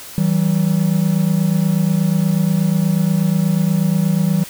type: tone pair together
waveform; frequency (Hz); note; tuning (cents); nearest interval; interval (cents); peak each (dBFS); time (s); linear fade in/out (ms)
triangle; 161.7 / 190; E3 / F#3; -33 / +46; minor third; 279; -14; 0.18-4.44; 0
effects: white hiss -35 dBFS RMS until 4.49 s